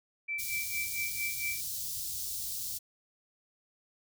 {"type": "tone with tremolo", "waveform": "sine", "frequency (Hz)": 2328, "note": "D7", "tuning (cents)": -16, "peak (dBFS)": -31, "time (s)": [0.28, 1.61], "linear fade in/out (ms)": 10, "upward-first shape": "sine", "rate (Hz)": 4.4, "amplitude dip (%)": 85}
{"type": "band-stop noise", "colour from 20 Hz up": "white", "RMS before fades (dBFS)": -37, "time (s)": [0.38, 2.79], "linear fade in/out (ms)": 20, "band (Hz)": [140, 4200], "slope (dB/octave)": 24}
{"effects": []}